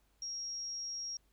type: tone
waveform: sine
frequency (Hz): 5600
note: F8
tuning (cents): +4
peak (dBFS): -38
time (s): 0.22-1.17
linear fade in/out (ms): 2
effects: added 50 Hz sine -70 dBFS peak until 1.32 s + pink hiss -75 dBFS RMS until 1.32 s